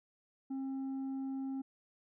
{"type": "tone with tanh clipping", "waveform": "sine", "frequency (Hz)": 268.1, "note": "C4", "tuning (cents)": 42, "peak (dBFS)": -37, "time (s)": [0.5, 1.62], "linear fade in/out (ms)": 10, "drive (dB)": 4, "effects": []}